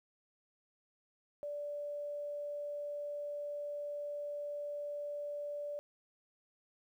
sine tone, 583 Hz, D5, 13 cents flat, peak -38 dBFS, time 1.43-5.79 s, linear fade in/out 0 ms, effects 12-bit

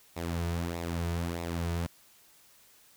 sawtooth tone with flanger, 85 Hz, F2, 46 cents flat, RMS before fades -33 dBFS, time 0.16-1.87 s, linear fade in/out 10 ms, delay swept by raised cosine 0.64 to 3.74 ms, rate 1.6 Hz, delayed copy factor -0.6, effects white hiss -60 dBFS RMS until 2.96 s

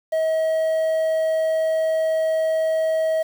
triangle tone with quantisation, 639 Hz, D#5, 46 cents sharp, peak -16 dBFS, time 0.12-3.23 s, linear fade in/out 10 ms, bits 7, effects none

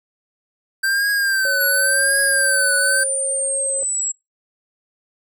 square tone with vibrato, 1562 Hz, G6, 7 cents flat, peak -17 dBFS, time 0.83-3.04 s, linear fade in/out 10 ms, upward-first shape triangle, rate 0.91 Hz, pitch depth 96 cents each way
sine tone with pitch glide, 554.4 to 541.7 Hz, C#5 to C#5, 0 to -40 cents, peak -25 dBFS, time 1.45-3.83 s, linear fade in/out 0 ms, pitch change -40 cents, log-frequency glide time 2.93-3.07 s
sine linear sweep, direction down, 11410 to 7620 Hz, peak -19 dBFS, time 1.6-4.12 s, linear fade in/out 10 ms
effects noise-tail reverb RT60 0.2 s tail -25 dB re dry

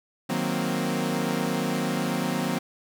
sawtooth chord, C half-diminished seventh, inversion first, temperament equal, 155.56 / 185 / 233.1 / 261.6 Hz, Eb3 / Gb3 / Bb3 / C4, 0 / 0 / 0 / 0 cents, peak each -28 / -26 / -26 / -26 dBFS, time 0.29-2.59 s, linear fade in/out 10 ms, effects none

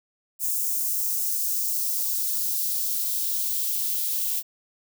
violet noise with high-pass filter sweep, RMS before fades -26 dBFS, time 0.39-4.43 s, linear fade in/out 50 ms, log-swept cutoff 7000 to 2900 Hz, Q 1.4, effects none

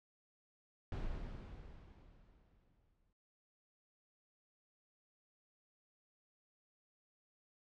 brown noise with exponential decay, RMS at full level -40 dBFS, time 0.92-3.13 s, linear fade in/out 2 ms, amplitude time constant 480 ms, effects low-pass 4000 Hz 12 dB/octave

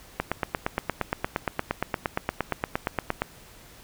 click train, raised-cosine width 0.5 ms, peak -9 dBFS, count 27, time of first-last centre 0.2-3.22 s, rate 8.61 Hz, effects pink hiss -50 dBFS RMS until 3.83 s

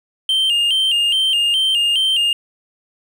triangle tone with vibrato, 2971 Hz, F#7, 6 cents sharp, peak -12 dBFS, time 0.29-2.33 s, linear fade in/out 2 ms, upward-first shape square, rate 2.4 Hz, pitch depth 87 cents each way, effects none

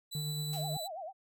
sawtooth tone, 3970 Hz, B7, 8 cents sharp, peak -36 dBFS, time 0.11-0.88 s, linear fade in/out 20 ms
triangle tone with tremolo, 150 Hz, D3, 37 cents sharp, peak -32 dBFS, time 0.15-0.77 s, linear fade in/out 2 ms, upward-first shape sine, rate 9 Hz, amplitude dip 30%
sine tone with vibrato, 698.5 Hz, F5, in tune, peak -39 dBFS, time 0.52-1.13 s, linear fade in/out 50 ms, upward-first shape sine, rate 9 Hz, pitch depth 210 cents each way
white noise with exponential decay, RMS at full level -46 dBFS, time 0.53-0.8 s, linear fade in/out 0 ms, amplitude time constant 57 ms
effects none

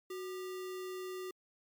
sine tone with sample-and-hold, 370 Hz, F#4, in tune, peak -39 dBFS, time 0.1-1.31 s, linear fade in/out 5 ms, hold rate 1575 Hz, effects MP3 96 kbps

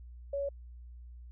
sine tone, 561 Hz, C#5, 21 cents sharp, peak -31 dBFS, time 0.33-0.49 s, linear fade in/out 5 ms, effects added 60 Hz sine -46 dBFS peak until 1.31 s

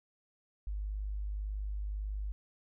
sine tone, 50.9 Hz, G#1, 34 cents flat, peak -34 dBFS, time 0.67-2.32 s, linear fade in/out 0 ms, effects none

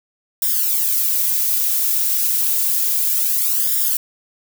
violet noise with flanger, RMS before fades -18 dBFS, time 0.42-3.97 s, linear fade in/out 2 ms, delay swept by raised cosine 0.57 to 4.17 ms, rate 0.3 Hz, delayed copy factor +1, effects none

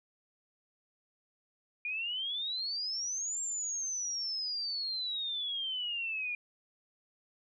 sine exponential two-way sweep, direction up then down, 2410 to 7459 to 2410 Hz, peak -33 dBFS, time 1.85-6.35 s, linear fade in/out 2 ms, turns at 3.41 s, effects none

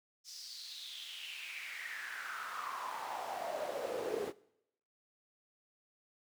brown noise with high-pass filter sweep, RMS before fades -42 dBFS, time 0.24-4.33 s, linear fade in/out 50 ms, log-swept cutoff 5500 to 390 Hz, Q 5.8, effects noise-tail reverb RT60 0.8 s tail -21 dB re dry

